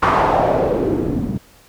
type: noise with low-pass filter sweep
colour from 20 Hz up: white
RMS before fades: -17 dBFS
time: 0.02-1.38 s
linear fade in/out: 10 ms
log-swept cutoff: 1200 to 200 Hz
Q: 2.5
effects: pink hiss -49 dBFS RMS until 1.68 s